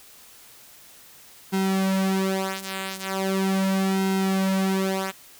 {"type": "tone with flanger", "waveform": "sawtooth", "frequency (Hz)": 191.7, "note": "G3", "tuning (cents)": -38, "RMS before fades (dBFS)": -24, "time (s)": [1.52, 5.12], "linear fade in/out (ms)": 20, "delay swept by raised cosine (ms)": [1.7, 5.4], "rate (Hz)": 0.39, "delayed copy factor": -0.8, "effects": ["white hiss -49 dBFS RMS until 5.39 s"]}